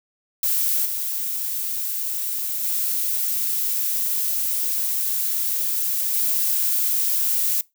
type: noise with level steps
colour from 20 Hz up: violet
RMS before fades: -21 / -26 / -23 / -21 dBFS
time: 0.43-7.61 s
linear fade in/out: 2 ms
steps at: 0.85 / 2.63 / 6.13 s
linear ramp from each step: 10 ms
effects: noise-tail reverb RT60 0.2 s tail -22 dB re dry